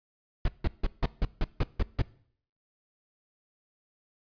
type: noise bursts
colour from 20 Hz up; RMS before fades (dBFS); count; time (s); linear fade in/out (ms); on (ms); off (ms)
brown; -24; 9; 0.45-2.018; 2; 32; 160
effects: noise-tail reverb RT60 0.6 s tail -21 dB re dry + resampled to 11025 Hz